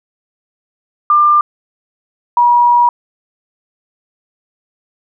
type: tone pair in turn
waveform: sine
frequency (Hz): 1194 / 961.2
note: D6 / B5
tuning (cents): +28 / -47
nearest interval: major third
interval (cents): 375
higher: first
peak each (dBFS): -6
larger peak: neither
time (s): 1.1-1.41 / 2.37-2.89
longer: second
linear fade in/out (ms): 2
effects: none